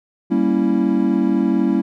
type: chord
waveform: triangle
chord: G diminished seventh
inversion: none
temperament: equal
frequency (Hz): 196 / 233.1 / 277.2 / 329.6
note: G3 / Bb3 / Db4 / Fb4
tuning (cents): 0 / 0 / 0 / 0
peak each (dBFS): -18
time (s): 0.3-1.82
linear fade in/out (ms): 20
effects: none